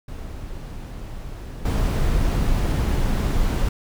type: noise with level steps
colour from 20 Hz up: brown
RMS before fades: -33 / -20 dBFS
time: 0.08-3.69 s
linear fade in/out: 5 ms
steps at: 1.65 s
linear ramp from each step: 5 ms
effects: none